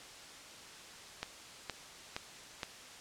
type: click train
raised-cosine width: 0.2 ms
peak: -19 dBFS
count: 4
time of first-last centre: 1.23-2.632 s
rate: 2.14 Hz
effects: white hiss -51 dBFS RMS until 3 s + low-pass 7000 Hz 12 dB/octave